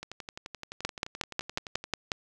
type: two click trains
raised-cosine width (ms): 0.2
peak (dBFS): -22 / -11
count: 22 / 8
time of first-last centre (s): 0.03-1.84 / 0.85-2.118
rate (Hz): 11.6 / 5.52
effects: none